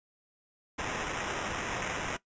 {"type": "noise with sample-and-hold", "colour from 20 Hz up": "violet", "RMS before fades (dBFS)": -35, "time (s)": [0.78, 2.17], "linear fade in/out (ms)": 10, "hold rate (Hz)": 4410, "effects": ["noise-tail reverb RT60 0.1 s tail -17 dB re dry", "resampled to 16000 Hz"]}